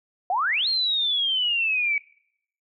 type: exponential two-way sweep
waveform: sine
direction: up then down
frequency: 691 to 4279 to 2259 Hz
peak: -20 dBFS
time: 0.3-1.98 s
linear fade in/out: 2 ms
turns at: 0.68 s
effects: noise-tail reverb RT60 0.7 s tail -23 dB re dry + MP3 96 kbps